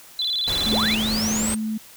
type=tone with vibrato; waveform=sine; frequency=3729 Hz; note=A#7; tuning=in tune; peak=-21 dBFS; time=0.19-0.95 s; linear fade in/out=2 ms; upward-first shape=square; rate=18 Hz; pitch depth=130 cents each way
type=noise; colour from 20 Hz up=pink; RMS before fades=-29 dBFS; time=0.47-1.55 s; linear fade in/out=10 ms
type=tone; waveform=sine; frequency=218 Hz; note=A3; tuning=16 cents flat; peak=-23 dBFS; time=0.66-1.78 s; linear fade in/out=10 ms
type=linear sweep; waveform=sine; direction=up; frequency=58.2 to 8730 Hz; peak=-24 dBFS; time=0.7-1.56 s; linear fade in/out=20 ms
effects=white hiss -46 dBFS RMS until 1.96 s